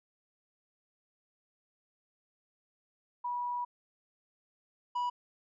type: tone pair in turn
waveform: sine / triangle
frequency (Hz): 973 / 977.1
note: B5 / B5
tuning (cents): -26 / -19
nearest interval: unison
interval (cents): 7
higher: second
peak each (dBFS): -32 / -28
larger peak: second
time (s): 3.24-3.65 / 4.95-5.1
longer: first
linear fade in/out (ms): 10
effects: resampled to 16000 Hz